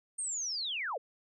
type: linear sweep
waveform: sine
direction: down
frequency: 8830 to 406.4 Hz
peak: -33 dBFS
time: 0.18-0.98 s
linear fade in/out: 10 ms
effects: none